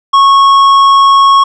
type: tone with tanh clipping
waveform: sine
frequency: 1100 Hz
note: C#6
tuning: 14 cents flat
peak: -4 dBFS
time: 0.13-1.44 s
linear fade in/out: 10 ms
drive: 9 dB
effects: none